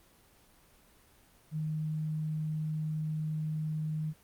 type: tone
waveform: sine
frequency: 155.2 Hz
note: D#3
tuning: 4 cents flat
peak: -31 dBFS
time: 1.51-4.14 s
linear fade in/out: 50 ms
effects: pink hiss -62 dBFS RMS until 4.23 s + Opus 24 kbps